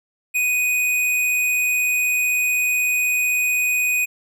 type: tone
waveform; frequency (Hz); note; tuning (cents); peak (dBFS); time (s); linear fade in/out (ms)
square; 2489; D#7; 0; -18; 0.34-4.06; 20
effects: none